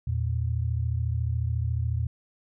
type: tone pair together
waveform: sine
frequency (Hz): 82.24 / 116.3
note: E2 / A#2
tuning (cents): -4 / -4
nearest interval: tritone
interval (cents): 600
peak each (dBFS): -27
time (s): 0.07-2.07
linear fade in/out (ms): 5
effects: none